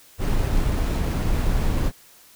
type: noise with sample-and-hold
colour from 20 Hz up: brown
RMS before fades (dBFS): -21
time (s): 0.18-1.92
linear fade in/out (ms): 50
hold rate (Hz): 11025
effects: white hiss -51 dBFS RMS until 2.35 s